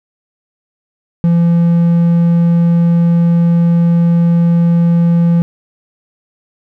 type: tone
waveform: triangle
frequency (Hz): 170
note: F3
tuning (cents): -46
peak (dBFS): -5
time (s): 1.24-5.42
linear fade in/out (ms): 0
effects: none